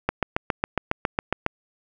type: click train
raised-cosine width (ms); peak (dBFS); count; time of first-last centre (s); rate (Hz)
0.5; -6; 11; 0.09-1.464; 7.28
effects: none